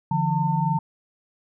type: tone cluster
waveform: sine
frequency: 147 / 170.1 / 901 Hz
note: D3 / F3 / A5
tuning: +2 / -45 / +41 cents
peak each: -24 dBFS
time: 0.11-0.79 s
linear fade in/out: 5 ms
effects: none